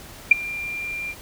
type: tone with ADSR envelope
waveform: sine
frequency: 2383 Hz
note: D7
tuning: 25 cents sharp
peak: -4 dBFS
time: 0.31-1.15 s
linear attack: 6 ms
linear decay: 15 ms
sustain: -23 dB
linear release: 51 ms
effects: pink hiss -42 dBFS RMS until 1.21 s